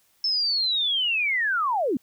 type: linear sweep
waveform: sine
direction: down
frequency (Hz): 5310 to 220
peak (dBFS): -21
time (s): 0.24-1.97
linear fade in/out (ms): 2
effects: white hiss -64 dBFS RMS until 2.02 s